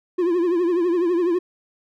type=tone with vibrato; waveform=triangle; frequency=348.8 Hz; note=F4; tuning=2 cents flat; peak=-15 dBFS; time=0.18-1.39 s; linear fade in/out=10 ms; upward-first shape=triangle; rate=12 Hz; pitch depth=110 cents each way; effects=none